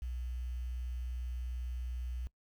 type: tone with quantisation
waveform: sine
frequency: 61.3 Hz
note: B1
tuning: 12 cents flat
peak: -36 dBFS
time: 0.02-2.27 s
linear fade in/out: 0 ms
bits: 10
effects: noise-tail reverb RT60 0.1 s tail -21 dB re dry